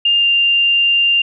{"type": "tone with pitch glide", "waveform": "sine", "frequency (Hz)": [2808, 2790], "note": ["F7", "F7"], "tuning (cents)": [9, -2], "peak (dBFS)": -10, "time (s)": [0.05, 1.22], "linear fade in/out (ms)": 5, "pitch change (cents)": -11, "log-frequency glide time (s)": [0.19, 0.25], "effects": []}